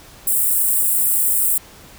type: high-pass noise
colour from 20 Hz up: white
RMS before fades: -17 dBFS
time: 0.27-1.58 s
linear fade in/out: 5 ms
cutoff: 7800 Hz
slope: 96 dB/octave
effects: pink hiss -43 dBFS RMS until 1.98 s